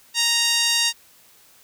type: tone with band-pass filter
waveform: 5% pulse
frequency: 932.3 Hz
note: A#5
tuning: in tune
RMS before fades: -20 dBFS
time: 0.14-0.93 s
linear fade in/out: 50 ms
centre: 3700 Hz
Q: 0.91
effects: white hiss -53 dBFS RMS until 1.63 s